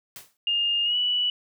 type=noise with exponential decay; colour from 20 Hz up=white; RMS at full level=-37 dBFS; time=0.16-0.37 s; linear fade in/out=1 ms; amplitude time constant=44 ms
type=tone with pitch glide; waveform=sine; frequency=2825 to 2953 Hz; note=F7 to F#7; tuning=+19 to -4 cents; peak=-21 dBFS; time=0.47-1.3 s; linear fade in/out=2 ms; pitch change=+77 cents; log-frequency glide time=0.84-0.96 s
effects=none